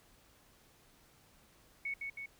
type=tone with echo; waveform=sine; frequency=2217 Hz; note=C#7; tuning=in tune; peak=-35 dBFS; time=1.85-1.94 s; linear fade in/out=5 ms; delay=160 ms; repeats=2; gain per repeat=-3 dB; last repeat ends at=2.26 s; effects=pink hiss -65 dBFS RMS until 2.39 s